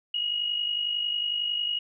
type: tone with amplitude modulation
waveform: sine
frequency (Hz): 2889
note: F#7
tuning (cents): -42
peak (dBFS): -23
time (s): 0.14-1.79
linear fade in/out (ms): 5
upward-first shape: sine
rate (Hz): 51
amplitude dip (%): 55
effects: none